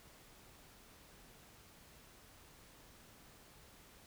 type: silence
effects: pink hiss -61 dBFS RMS until 4.06 s